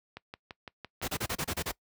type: click train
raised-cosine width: 0.3 ms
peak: -25 dBFS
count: 6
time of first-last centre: 0.17-1.016 s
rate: 5.91 Hz
type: noise bursts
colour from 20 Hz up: pink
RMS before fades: -32 dBFS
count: 8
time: 1.02-1.718 s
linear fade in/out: 10 ms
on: 61 ms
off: 30 ms
effects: noise-tail reverb RT60 0.1 s tail -22 dB re dry + high-pass 60 Hz 12 dB/octave